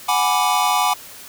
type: chord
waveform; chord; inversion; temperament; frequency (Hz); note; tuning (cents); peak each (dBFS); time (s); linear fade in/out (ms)
square; G# half-diminished seventh; third; equal; 740 / 830.6 / 987.8 / 1174.7; F#5 / G#5 / B5 / D6; 0 / 0 / 0 / 0; -22; 0.08-0.94; 10
effects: white hiss -39 dBFS RMS until 1.28 s